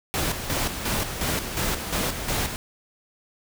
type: noise with tremolo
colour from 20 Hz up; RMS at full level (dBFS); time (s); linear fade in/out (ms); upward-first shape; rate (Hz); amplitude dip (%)
pink; -25; 0.14-2.56; 0; square; 2.8; 55
effects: none